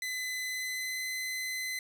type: tone with pitch glide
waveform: sawtooth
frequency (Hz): 2017 to 2035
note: B6 to C7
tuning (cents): +36 to -49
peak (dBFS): -30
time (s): 0.02-1.79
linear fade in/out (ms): 2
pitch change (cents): +15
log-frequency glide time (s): 0.44-1.06
effects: none